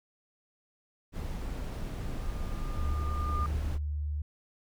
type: noise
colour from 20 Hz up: brown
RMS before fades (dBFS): -35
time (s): 1.12-3.79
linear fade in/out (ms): 50
type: tone with exponential growth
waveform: sine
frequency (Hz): 1209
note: D6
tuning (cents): +50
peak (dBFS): -31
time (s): 1.62-3.46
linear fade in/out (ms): 0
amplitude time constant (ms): 400
type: tone with pitch glide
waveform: sine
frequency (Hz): 73.42 to 74.27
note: D2 to D2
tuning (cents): 0 to +20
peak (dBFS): -30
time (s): 2.77-4.22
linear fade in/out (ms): 5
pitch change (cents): +20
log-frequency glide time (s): 3.04-4.06
effects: none